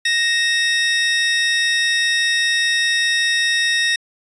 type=tone pair together; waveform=25% pulse; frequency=1865 / 2632 Hz; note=A#6 / E7; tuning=0 / -3 cents; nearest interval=tritone; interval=597 cents; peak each=-12 / -21 dBFS; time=0.05-3.96 s; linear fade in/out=5 ms; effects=resampled to 22050 Hz